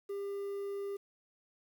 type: tone with quantisation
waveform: triangle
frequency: 399.6 Hz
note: G4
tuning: 33 cents sharp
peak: -34 dBFS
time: 0.09-0.97 s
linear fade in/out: 10 ms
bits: 10
effects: none